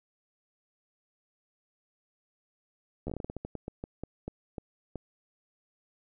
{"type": "slowing click train", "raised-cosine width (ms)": 2, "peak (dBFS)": -23, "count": 18, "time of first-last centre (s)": [3.07, 4.957], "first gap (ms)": 12, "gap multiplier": 1.24, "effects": []}